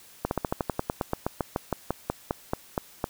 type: slowing click train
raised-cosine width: 1 ms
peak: -11 dBFS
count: 21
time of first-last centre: 0.25-3.041 s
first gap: 61 ms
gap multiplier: 1.08
effects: white hiss -52 dBFS RMS until 3.09 s